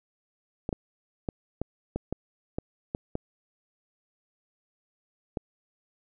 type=clicks; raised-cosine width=2 ms; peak=-16 dBFS; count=10; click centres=0.691 / 0.728 / 1.288 / 1.616 / 1.96 / 2.126 / 2.585 / 2.949 / 3.154 / 5.372 s; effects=none